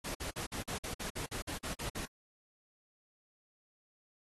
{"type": "noise bursts", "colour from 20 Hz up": "pink", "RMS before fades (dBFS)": -40, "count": 13, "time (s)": [0.04, 2.058], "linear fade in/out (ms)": 10, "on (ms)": 110, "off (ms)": 49, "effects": ["AAC 32 kbps"]}